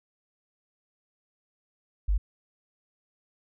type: tone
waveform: sine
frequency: 49.58 Hz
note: G1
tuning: 20 cents sharp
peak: -21 dBFS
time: 2.08-2.18 s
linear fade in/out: 10 ms
effects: none